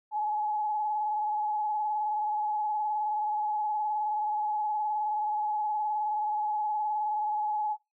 sine tone with vibrato, 847 Hz, G#5, 34 cents sharp, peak -27 dBFS, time 0.11-7.77 s, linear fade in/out 50 ms, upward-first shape sine, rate 19 Hz, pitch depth 31 cents each way, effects noise-tail reverb RT60 0.2 s tail -21 dB re dry

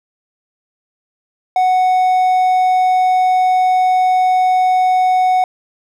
triangle tone, 740 Hz, F#5, in tune, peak -8 dBFS, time 1.56-5.44 s, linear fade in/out 2 ms, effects none

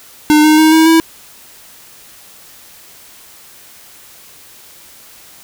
square tone with pitch steps, 302.7 / 308.3 / 314.1 / 320 / 325.9 Hz, D#4 / D#4 / D#4 / D#4 / E4, -48 / -16 / +16 / +49 / -20 cents, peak -6 dBFS, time 0.3-1 s, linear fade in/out 0 ms, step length 140 ms, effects white hiss -40 dBFS RMS until 5.43 s

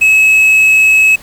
triangle tone with quantisation, 2576 Hz, E7, 41 cents flat, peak -3 dBFS, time 0.01-1.16 s, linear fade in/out 10 ms, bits 5, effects pink hiss -37 dBFS RMS until 1.22 s

